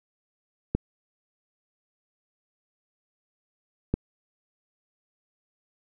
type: clicks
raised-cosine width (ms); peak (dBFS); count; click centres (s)
3; -10; 2; 0.75 / 3.94
effects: none